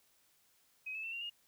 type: tone with pitch steps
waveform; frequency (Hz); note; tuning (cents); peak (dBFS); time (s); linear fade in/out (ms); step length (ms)
sine; 2529 / 2605 / 2682 / 2763 / 2845; D#7 / E7 / E7 / F7 / F7; +28 / -21 / +29 / -19 / +31; -39; 0.86-1.3; 10; 88
effects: white hiss -71 dBFS RMS until 1.47 s